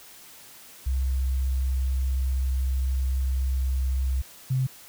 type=tone pair in turn; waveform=sine; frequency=65.4 / 130.27 Hz; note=C2 / C3; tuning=0 / -7 cents; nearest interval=octave; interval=1193 cents; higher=second; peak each=-22 / -21 dBFS; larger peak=second; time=0.86-4.22 / 4.5-4.67 s; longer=first; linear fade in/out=10 ms; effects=white hiss -48 dBFS RMS until 4.88 s